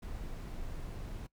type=noise; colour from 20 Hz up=brown; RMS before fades=-41 dBFS; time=0.02-1.27 s; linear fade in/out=10 ms; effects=noise-tail reverb RT60 0.1 s tail -20 dB re dry